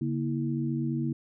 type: tone cluster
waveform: sine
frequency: 140.7 / 235.4 / 324.5 Hz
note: C#3 / A#3 / E4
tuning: +26 / +17 / -27 cents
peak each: -30 / -31 / -33 dBFS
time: 0.01-1.13 s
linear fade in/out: 5 ms
effects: none